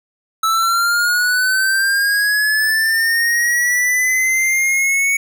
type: linear sweep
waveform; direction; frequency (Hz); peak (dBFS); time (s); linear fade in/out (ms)
square; up; 1308 to 2232; -14; 0.43-5.17; 5
effects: none